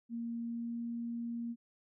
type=tone with pitch glide; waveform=sine; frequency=233.1 to 234.5 Hz; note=A#3 to A#3; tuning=0 to +11 cents; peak=-36 dBFS; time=0.09-1.56 s; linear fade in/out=50 ms; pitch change=+11 cents; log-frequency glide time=0.39-0.8 s; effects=none